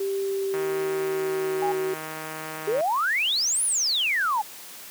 sine tone with pitch glide, 392 to 378.4 Hz, G4 to F#4, 0 to +39 cents, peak -24 dBFS, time 0-1.94 s, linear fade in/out 5 ms, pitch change -61 cents, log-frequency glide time 0.22-1.69 s
click train, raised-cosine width 0.5 ms, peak -20 dBFS, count 357, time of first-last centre 0.54-2.808 s, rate 157 Hz
sine tone, 815 Hz, G#5, 33 cents flat, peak -24 dBFS, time 1.62-1.72 s, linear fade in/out 5 ms
sine exponential two-way sweep, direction up then down, 392 to 10630 to 810 Hz, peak -21 dBFS, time 2.67-4.42 s, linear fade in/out 10 ms, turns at 3.64 s
effects white hiss -42 dBFS RMS until 4.9 s + high-pass 150 Hz 12 dB/octave

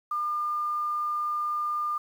sine tone with quantisation, 1204 Hz, D6, 43 cents sharp, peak -26 dBFS, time 0.11-1.98 s, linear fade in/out 5 ms, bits 9, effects none

